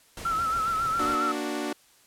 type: noise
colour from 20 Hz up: pink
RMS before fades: -39 dBFS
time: 0.17-1.15 s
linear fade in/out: 2 ms
type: tone with vibrato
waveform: sine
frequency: 1329 Hz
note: E6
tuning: 14 cents sharp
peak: -24 dBFS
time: 0.25-1.32 s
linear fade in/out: 5 ms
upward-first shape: sine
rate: 7.3 Hz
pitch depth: 57 cents each way
type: chord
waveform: sawtooth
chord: Bb augmented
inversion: none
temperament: equal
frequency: 233.1 / 293.7 / 370 Hz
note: Bb3 / D4 / F#4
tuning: 0 / 0 / 0 cents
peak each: -32 / -27 / -30 dBFS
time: 0.99-1.73 s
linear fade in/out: 5 ms
effects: white hiss -59 dBFS RMS until 2.06 s + low-pass 12000 Hz 12 dB/octave